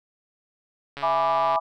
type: click train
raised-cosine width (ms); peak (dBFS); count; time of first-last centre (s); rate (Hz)
0.3; -19; 84; 0.97-1.559; 141
type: chord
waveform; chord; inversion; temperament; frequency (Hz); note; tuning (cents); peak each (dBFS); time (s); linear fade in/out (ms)
sine; E dominant seventh; none; equal; 659.3 / 830.6 / 987.8 / 1174.7; E5 / G#5 / B5 / D6; 0 / 0 / 0 / 0; -25; 1.02-1.6; 20
effects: none